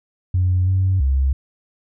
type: tone with pitch steps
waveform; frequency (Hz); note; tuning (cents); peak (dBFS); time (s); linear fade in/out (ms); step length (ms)
sine; 91.2 / 94.3 / 67.3; F#2 / F#2 / C2; -24 / +33 / +49; -13; 0.34-1.33; 5; 330
effects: tanh soft clip ceiling -10 dBFS